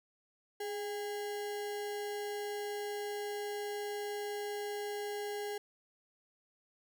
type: tone with sample-and-hold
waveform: sine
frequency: 415.3 Hz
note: G#4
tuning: in tune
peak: -36 dBFS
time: 0.6-5.58 s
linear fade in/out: 5 ms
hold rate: 1225 Hz
effects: none